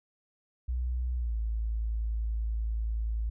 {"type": "tone with pitch glide", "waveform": "sine", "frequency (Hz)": [61.6, 55.2], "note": ["B1", "A1"], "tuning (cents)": [-4, 6], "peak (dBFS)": -28, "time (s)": [0.68, 3.3], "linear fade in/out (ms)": 10, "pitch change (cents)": -190, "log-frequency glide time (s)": [1.16, 1.36], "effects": []}